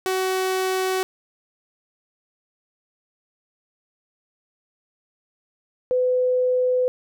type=tone pair in turn; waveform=sawtooth / sine; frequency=375.6 / 503.7 Hz; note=F#4 / B4; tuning=+26 / +34 cents; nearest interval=perfect fourth; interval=508 cents; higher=second; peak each=-17 dBFS; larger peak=neither; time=0.06-1.03 / 5.91-6.88 s; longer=neither; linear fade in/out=0 ms; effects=none

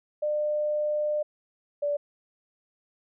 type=tone pair in turn; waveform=sine; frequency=600 / 580.6 Hz; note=D5 / D5; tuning=+37 / -20 cents; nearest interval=minor second; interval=57 cents; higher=first; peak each=-24 dBFS; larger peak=neither; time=0.22-1.23 / 1.82-1.97 s; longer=first; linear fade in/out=10 ms; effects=none

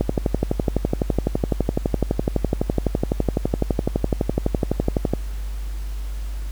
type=click train; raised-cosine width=2 ms; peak=-5 dBFS; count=62; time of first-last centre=0.01-5.136 s; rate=11.9 Hz; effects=added 50 Hz sine -25 dBFS peak until 6.51 s + pink hiss -45 dBFS RMS until 6.51 s

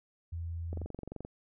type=tone; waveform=sine; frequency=84 Hz; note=E2; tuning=33 cents sharp; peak=-35 dBFS; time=0.32-0.86 s; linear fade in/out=10 ms
type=click train; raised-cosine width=2 ms; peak=-28 dBFS; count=13; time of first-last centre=0.73-1.249 s; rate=23.1 Hz
effects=none

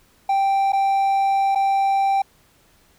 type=tone with dropouts; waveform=triangle; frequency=784 Hz; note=G5; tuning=in tune; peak=-14 dBFS; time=0.29-2.22 s; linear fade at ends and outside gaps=5 ms; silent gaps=0.722-0.731 / 1.55-1.556 s; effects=pink hiss -57 dBFS RMS until 2.98 s

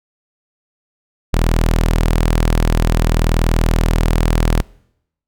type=tone; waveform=sawtooth; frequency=40.5 Hz; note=E1; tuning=30 cents flat; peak=-8 dBFS; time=1.33-4.62 s; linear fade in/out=10 ms; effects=noise-tail reverb RT60 0.8 s tail -24 dB re dry

